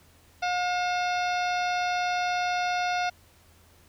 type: harmonic tone with a mistuned harmonic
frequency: 717 Hz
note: F5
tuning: 45 cents sharp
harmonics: 1 / 2 / 3 / 4 / 5 / 6 / 7 / 8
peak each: -26 / -32 / -36 / -38 / -40 / -42 / -43 / -44 dBFS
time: 0.42-3.1 s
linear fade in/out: 10 ms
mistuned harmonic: 4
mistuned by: -120 cents
effects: added 84 Hz sine -59 dBFS peak until 3.88 s + pink hiss -59 dBFS RMS until 3.88 s

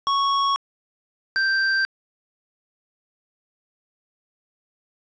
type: tone pair in turn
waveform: square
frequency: 1108.7 / 1567.9 Hz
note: C#6 / G6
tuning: 0 / 0 cents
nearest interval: tritone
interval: 600 cents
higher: second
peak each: -19 dBFS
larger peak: neither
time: 0.07-0.56 / 1.36-1.85 s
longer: neither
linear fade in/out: 0 ms
effects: resampled to 16000 Hz + 8-bit

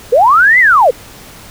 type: linear two-way sweep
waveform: sine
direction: up then down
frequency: 438 to 2081 to 438 Hz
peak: -4 dBFS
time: 0.12-0.91 s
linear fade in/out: 10 ms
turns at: 0.59 s
effects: pink hiss -35 dBFS RMS until 1.5 s

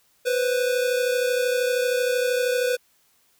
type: tone pair together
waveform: square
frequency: 493.9 / 526.8 Hz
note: B4 / C5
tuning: 0 / +12 cents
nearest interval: minor second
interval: 112 cents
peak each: -22 / -28 dBFS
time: 0.25-2.77 s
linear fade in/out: 20 ms
effects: white hiss -63 dBFS RMS until 3.39 s

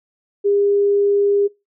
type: tone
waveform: sine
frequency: 404.2 Hz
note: G#4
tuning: 47 cents flat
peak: -13 dBFS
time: 0.44-1.48 s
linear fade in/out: 20 ms
effects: noise-tail reverb RT60 0.2 s tail -20 dB re dry

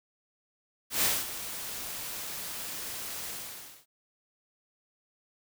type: noise with ADSR envelope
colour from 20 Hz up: white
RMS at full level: -25 dBFS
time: 0.9-3.86 s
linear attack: 130 ms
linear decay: 220 ms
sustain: -13 dB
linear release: 580 ms
effects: none

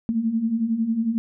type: beating tone pair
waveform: sine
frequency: 218.2 / 229.2 Hz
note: A3 / A#3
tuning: -14 / -29 cents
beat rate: 11 Hz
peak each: -27 / -21 dBFS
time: 0.09-1.18 s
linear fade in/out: 0 ms
effects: none

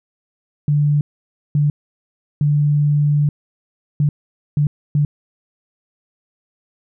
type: tone bursts at uneven times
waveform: sine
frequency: 146.83 Hz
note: D3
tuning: in tune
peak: -12 dBFS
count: 6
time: 0.68-1.01 / 1.55-1.7 / 2.41-3.29 / 4-4.09 / 4.57-4.67 / 4.95-5.05 s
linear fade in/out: 2 ms
effects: none

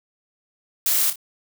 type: noise with echo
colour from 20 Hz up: blue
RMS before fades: -20 dBFS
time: 0.86-1.1 s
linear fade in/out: 2 ms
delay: 29 ms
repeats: 2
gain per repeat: -9 dB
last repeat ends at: 1.158 s
effects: none

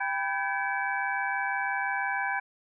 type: tone cluster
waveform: sine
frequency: 793 / 988 / 1543 / 1689 / 2298 Hz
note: G5 / B5 / G6 / G#6 / D7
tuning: +20 / 0 / -28 / +29 / -38 cents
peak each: -32 / -35 / -32 / -34 / -36 dBFS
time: 0-2.4 s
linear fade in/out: 10 ms
effects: none

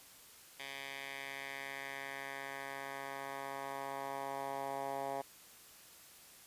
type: tone with band-pass filter sweep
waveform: 10% pulse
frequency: 137.3 Hz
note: C#3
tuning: 16 cents flat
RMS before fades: -43 dBFS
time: 0.59-5.22 s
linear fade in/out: 10 ms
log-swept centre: 2700 to 760 Hz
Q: 1.9
effects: white hiss -58 dBFS RMS until 6.46 s + resampled to 32000 Hz

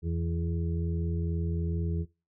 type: harmonic tone with a mistuned harmonic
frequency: 84 Hz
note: E2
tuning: 33 cents sharp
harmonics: 1 / 2 / 4 / 5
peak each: -29 / -33 / -41 / -41 dBFS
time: 0.02-2.06 s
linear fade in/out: 50 ms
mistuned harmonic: 2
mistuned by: -16 cents
effects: noise-tail reverb RT60 0.3 s tail -21 dB re dry

